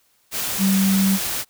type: tone in noise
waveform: sine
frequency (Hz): 193.3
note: G3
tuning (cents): -24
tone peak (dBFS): -15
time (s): 0.58-1.19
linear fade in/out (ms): 50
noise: white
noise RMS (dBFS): -25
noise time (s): 0.31-1.45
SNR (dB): +7
effects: white hiss -62 dBFS RMS until 1.49 s